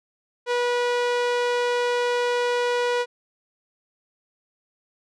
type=tone with low-pass filter; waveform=sawtooth; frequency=486.4 Hz; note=B4; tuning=26 cents flat; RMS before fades=-23 dBFS; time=0.46-3.06 s; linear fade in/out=50 ms; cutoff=5000 Hz; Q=0.61; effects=none